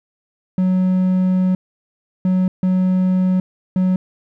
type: tone bursts at uneven times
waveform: triangle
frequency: 185 Hz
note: F#3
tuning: in tune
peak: -11 dBFS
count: 4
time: 0.58-1.55 / 2.25-2.48 / 2.63-3.4 / 3.76-3.96 s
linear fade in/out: 2 ms
effects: none